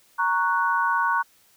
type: chord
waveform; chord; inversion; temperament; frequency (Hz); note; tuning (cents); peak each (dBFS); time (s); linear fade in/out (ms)
sine; F# major; first; equal; 932.3 / 1108.7 / 1480; A#5 / C#6 / F#6; 0 / 0 / 0; -24; 0.18-1.23; 20
effects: white hiss -59 dBFS RMS until 1.56 s